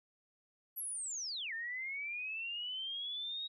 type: linear two-way sweep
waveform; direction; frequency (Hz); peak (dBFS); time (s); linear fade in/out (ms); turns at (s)
sine; down then up; 11810 to 1778 to 3802; -38; 0.76-3.48; 20; 1.53
effects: none